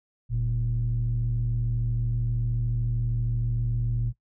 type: tone pair together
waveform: sine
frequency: 43.83 / 117 Hz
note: F1 / A#2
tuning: +7 / +7 cents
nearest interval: octave + perfect fourth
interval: 1700 cents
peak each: -27 / -24 dBFS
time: 0.29-4.13 s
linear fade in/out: 50 ms
effects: noise-tail reverb RT60 0.1 s tail -19 dB re dry + tanh soft clip ceiling -18 dBFS